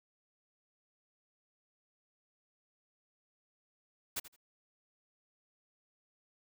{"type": "noise with echo", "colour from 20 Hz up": "white", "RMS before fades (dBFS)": -36, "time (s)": [4.16, 4.2], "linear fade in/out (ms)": 10, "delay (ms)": 82, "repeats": 2, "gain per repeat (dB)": -15, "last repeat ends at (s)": 4.364, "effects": []}